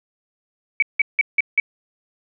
sine tone bursts, 2281 Hz, C#7, 49 cents sharp, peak -12 dBFS, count 5, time 0.8-1.6 s, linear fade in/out 2 ms, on 24 ms, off 170 ms, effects none

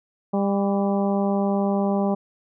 harmonic tone with a mistuned harmonic, 199.1 Hz, G3, 27 cents sharp, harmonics 1 / 2 / 3 / 4 / 5 / 6, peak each -21 / -27 / -27 / -29 / -35 / -39 dBFS, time 0.33-2.15 s, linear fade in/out 10 ms, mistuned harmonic 6, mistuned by -51 cents, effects none

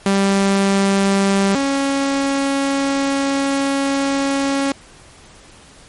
sawtooth tone pair in turn, 196.6 / 275.8 Hz, G3 / C#4, +5 / -9 cents, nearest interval tritone, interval 586 cents, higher second, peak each -9 / -12 dBFS, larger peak first, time 0.06-1.55 / 1.55-4.72 s, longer second, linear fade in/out 2 ms, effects pink hiss -44 dBFS RMS until 5.88 s + MP3 48 kbps

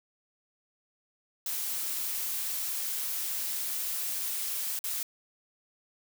blue noise with dropouts, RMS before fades -33 dBFS, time 1.46-5.03 s, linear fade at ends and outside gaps 2 ms, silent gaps 4.791-4.84 s, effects none

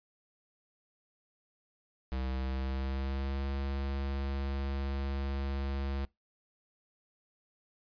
square tone with pitch glide, 65 to 68.63 Hz, C2 to C#2, -11 to -17 cents, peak -33 dBFS, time 2.12-6.05 s, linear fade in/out 0 ms, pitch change +94 cents, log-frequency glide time 2.28-3.46 s, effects noise-tail reverb RT60 0.2 s tail -24 dB re dry + resampled to 11025 Hz

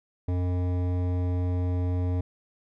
triangle tone with hard clipping, 89.8 Hz, F2, 49 cents sharp, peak -26 dBFS, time 0.28-2.21 s, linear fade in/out 5 ms, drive 18 dB, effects none

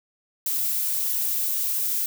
violet noise, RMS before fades -25 dBFS, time 0.46-2.06 s, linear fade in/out 2 ms, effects none

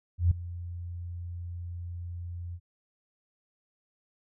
sine tone with ADSR envelope, 87 Hz, F2, 6 cents flat, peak -17 dBFS, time 0.18-2.6 s, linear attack 130 ms, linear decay 6 ms, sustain -18 dB, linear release 58 ms, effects none

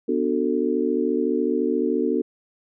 sine chord, B minor seventh, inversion none, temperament just, 246.9 / 296.3 / 370.4 / 444.5 Hz, B3 / D4 / F#4 / A4, 0 / +15 / +2 / +18 cents, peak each -25 dBFS, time 0.08-2.22 s, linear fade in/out 10 ms, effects none

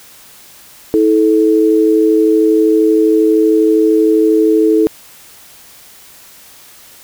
sine tone pair together, 322.3 / 435 Hz, E4 / A4, -39 / -20 cents, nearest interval perfect fourth, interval 519 cents, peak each -10 dBFS, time 0.94-4.87 s, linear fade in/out 0 ms, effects white hiss -40 dBFS RMS until 7.03 s

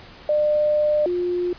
sine tone pair in turn, 600 / 354.8 Hz, D5 / F4, +37 / +27 cents, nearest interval major sixth, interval 910 cents, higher first, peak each -16 / -20 dBFS, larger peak first, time 0.29-1.06 / 1.06-1.53 s, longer first, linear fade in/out 2 ms, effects pink hiss -44 dBFS RMS until 1.58 s + resampled to 11025 Hz

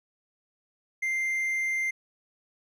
triangle tone, 2093 Hz, C7, in tune, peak -24 dBFS, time 1.02-1.91 s, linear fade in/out 10 ms, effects none

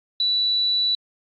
sine tone, 3951 Hz, B7, in tune, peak -18 dBFS, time 0.2-0.95 s, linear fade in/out 2 ms, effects AAC 64 kbps

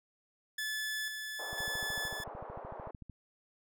sawtooth tone with tremolo, 1729 Hz, A6, 31 cents flat, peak -31 dBFS, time 0.58-2.24 s, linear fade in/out 5 ms, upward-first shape square, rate 1 Hz, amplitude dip 40%
white band-pass noise, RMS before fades -46 dBFS, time 1.39-2.91 s, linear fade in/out 5 ms, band 420 to 960 Hz, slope 24 dB/octave
click train, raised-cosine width 5 ms, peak -35 dBFS, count 22, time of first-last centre 1.53-3.097 s, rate 13.4 Hz
effects none

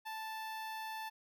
sawtooth tone with notch filter, 880 Hz, A5, in tune, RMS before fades -43 dBFS, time 0.05-1.1 s, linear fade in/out 20 ms, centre 7500 Hz, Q 1.3, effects none

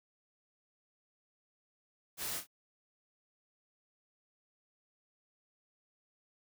white noise with echo, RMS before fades -39 dBFS, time 2.17-2.42 s, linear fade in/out 50 ms, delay 26 ms, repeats 2, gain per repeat -7 dB, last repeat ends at 2.472 s, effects none

